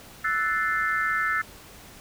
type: chord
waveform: sine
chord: F# half-diminished seventh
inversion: third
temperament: equal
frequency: 1318.5 / 1480 / 1760 / 2093 Hz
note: E6 / F#6 / A6 / C7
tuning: 0 / 0 / 0 / 0 cents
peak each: -27 / -30 / -26 / -32 dBFS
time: 0.24-1.42 s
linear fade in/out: 10 ms
effects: pink hiss -47 dBFS RMS until 2 s